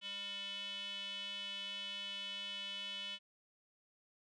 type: tone with band-pass filter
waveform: square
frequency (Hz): 199.9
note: G3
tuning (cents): +34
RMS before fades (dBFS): -44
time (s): 0.01-3.19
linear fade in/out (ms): 50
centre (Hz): 3100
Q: 9.3
effects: resampled to 24000 Hz